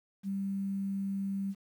sine tone with quantisation, 196 Hz, G3, in tune, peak -31 dBFS, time 0.23-1.55 s, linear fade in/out 50 ms, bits 10, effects none

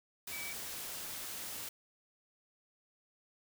sine tone in noise, 2293 Hz, D7, 42 cents flat, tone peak -43 dBFS, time 0.32-0.53 s, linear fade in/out 5 ms, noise white, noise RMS -43 dBFS, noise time 0.27-1.69 s, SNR -3 dB, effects none

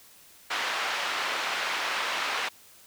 pink band-pass noise, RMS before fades -30 dBFS, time 0.5-2.49 s, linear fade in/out 10 ms, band 970 to 3400 Hz, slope 12 dB/octave, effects white hiss -54 dBFS RMS until 2.86 s

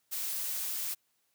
blue noise, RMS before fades -35 dBFS, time 0.11-0.95 s, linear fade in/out 20 ms, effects white hiss -75 dBFS RMS until 1.34 s + high-pass 80 Hz 12 dB/octave

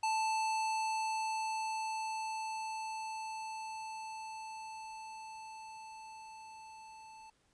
square tone with level ramp, 880 Hz, A5, in tune, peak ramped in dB -31 to -52 dBFS, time 0.03-7.3 s, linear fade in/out 5 ms, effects pink hiss -73 dBFS RMS until 7.53 s + resampled to 22050 Hz

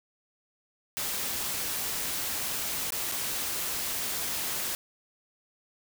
white noise with dropouts, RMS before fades -32 dBFS, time 0.97-4.75 s, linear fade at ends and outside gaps 0 ms, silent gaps 2.905-2.922 / 3.116-3.121 s, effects none

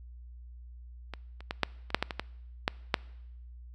clicks, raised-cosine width 0.3 ms, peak -22 / -30 / -16 / -8 / -25 / -7 / -11 / -18 / -15 / -9 / -7 dBFS, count 11, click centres 1.137 / 1.406 / 1.509 / 1.633 / 1.904 / 1.946 / 2.026 / 2.108 / 2.196 / 2.679 / 2.942 s, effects noise-tail reverb RT60 0.9 s tail -23 dB re dry + added 60 Hz sine -45 dBFS peak until 3.74 s

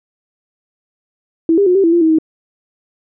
sine tone with pitch steps, 328.1 / 401 / 360.5 / 390.4 / 332.5 / 343.8 / 320.2 / 317 Hz, E4 / G4 / F#4 / G4 / E4 / F4 / D#4 / D#4, -8 / +39 / -45 / -7 / +15 / -27 / +50 / +32 cents, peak -8 dBFS, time 1.49-2.186 s, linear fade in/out 2 ms, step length 87 ms, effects none

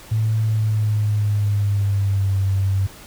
sine tone with pitch glide, 110 to 96.87 Hz, A2 to G2, 0 to -20 cents, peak -16 dBFS, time 0.11-2.87 s, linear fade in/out 10 ms, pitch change -220 cents, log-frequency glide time 0.4-2.39 s, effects pink hiss -42 dBFS RMS until 3.06 s

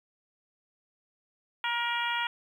harmonic tone, 473.4 Hz, A#4, 27 cents sharp, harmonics 2 / 3 / 4 / 5 / 6 / 7, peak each -32 / -34 / -35 / -36 / -37 / -37 dBFS, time 1.64-2.27 s, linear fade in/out 2 ms, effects 10-bit

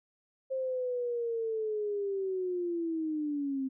sine linear sweep, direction down, 531 to 261.6 Hz, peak -30 dBFS, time 0.5-3.69 s, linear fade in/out 20 ms, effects none

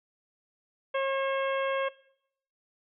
harmonic tone with a mistuned harmonic, 541 Hz, C#5, 42 cents flat, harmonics 1 / 2 / 3 / 4 / 5 / 6, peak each -27 / -33 / -37 / -39 / -41 / -43 dBFS, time 0.94-1.89 s, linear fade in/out 10 ms, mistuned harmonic 5, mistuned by -19 cents, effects noise-tail reverb RT60 0.7 s tail -21 dB re dry

